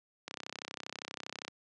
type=click train; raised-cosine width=0.2 ms; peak=-22 dBFS; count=40; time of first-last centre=0.28-1.48 s; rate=32.5 Hz; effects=high-pass 200 Hz 12 dB/octave + resampled to 22050 Hz